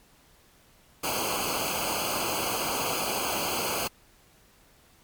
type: noise with comb filter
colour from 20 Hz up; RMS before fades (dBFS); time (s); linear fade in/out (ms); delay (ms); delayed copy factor
pink; -29; 1.03-3.88; 10; 0.54; -1
effects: pink hiss -59 dBFS RMS until 5.03 s + MP3 96 kbps